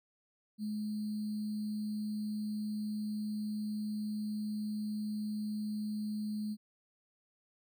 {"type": "tone with sample-and-hold", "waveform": "sine", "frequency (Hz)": 211.7, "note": "G#3", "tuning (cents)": 33, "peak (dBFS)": -34, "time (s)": [0.58, 6.57], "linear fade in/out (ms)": 50, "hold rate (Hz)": 4410, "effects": []}